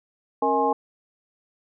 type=tone cluster; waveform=sine; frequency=272.8 / 465 / 637 / 833 / 1065 Hz; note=C#4 / A#4 / D#5 / G#5 / C6; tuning=-28 / -4 / +41 / +5 / +30 cents; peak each=-28 / -24 / -30 / -22 / -27 dBFS; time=0.42-0.73 s; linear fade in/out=5 ms; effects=none